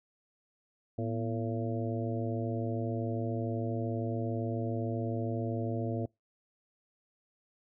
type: harmonic tone with a mistuned harmonic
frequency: 112.8 Hz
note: A2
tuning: 44 cents sharp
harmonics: 1 / 2 / 3 / 4 / 5 / 6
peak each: -34 / -37 / -39 / -40 / -41 / -42 dBFS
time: 0.98-6.06 s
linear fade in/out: 5 ms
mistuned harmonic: 2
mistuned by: +110 cents
effects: noise-tail reverb RT60 0.2 s tail -25 dB re dry